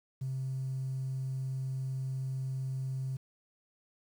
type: tone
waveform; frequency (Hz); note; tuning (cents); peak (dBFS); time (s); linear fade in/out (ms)
triangle; 132.1; C3; +17; -29; 0.21-3.17; 10
effects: tanh soft clip ceiling -30 dBFS + 10-bit